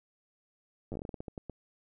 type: slowing click train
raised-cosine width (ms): 2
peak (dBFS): -26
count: 14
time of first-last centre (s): 0.92-1.497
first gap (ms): 9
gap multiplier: 1.24
effects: none